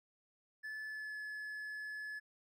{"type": "tone with pitch glide", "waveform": "triangle", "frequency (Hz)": [1734, 1713.1], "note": ["A6", "A6"], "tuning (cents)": [-26, -47], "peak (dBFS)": -40, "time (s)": [0.63, 2.2], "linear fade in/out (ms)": 20, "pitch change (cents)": -21, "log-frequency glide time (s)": [0.87, 1.17], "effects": []}